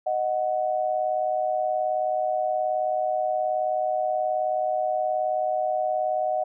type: tone pair together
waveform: sine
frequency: 621 / 739.8 Hz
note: D#5 / F#5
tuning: -3 / 0 cents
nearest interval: minor third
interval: 303 cents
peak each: -25 dBFS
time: 0.06-6.44 s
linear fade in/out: 10 ms
effects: none